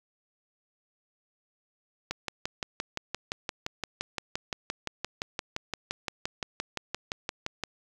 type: click train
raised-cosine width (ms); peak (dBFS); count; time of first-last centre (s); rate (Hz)
0.2; -14; 33; 2.11-7.637; 5.79
effects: 8-bit